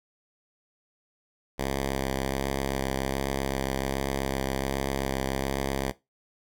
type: tone with vibrato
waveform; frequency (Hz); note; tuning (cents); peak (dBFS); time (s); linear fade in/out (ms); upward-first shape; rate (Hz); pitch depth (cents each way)
5% pulse; 67.4; C#2; -48; -16; 1.58-5.92; 20; sine; 1.3; 18
effects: noise-tail reverb RT60 0.2 s tail -17 dB re dry